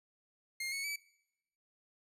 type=tone with pitch steps; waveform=sawtooth; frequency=2125 / 2209 / 2296 Hz; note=C7 / C#7 / D7; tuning=+26 / -7 / -40 cents; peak=-33 dBFS; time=0.6-0.96 s; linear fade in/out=5 ms; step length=120 ms; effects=noise-tail reverb RT60 0.8 s tail -21 dB re dry + resampled to 32000 Hz